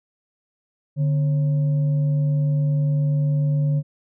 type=tone with frequency modulation; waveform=sine; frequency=146.83 Hz; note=D3; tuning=in tune; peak=-17 dBFS; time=0.96-3.83 s; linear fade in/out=50 ms; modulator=401 Hz; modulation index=0.21; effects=none